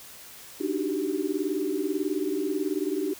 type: tone cluster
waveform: sine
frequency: 292.8 / 311.2 / 373.3 / 393.1 Hz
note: D4 / D#4 / F#4 / G4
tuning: -5 / 0 / +15 / +5 cents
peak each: -31 dBFS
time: 0.6-3.14 s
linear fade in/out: 10 ms
effects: white hiss -46 dBFS RMS until 3.19 s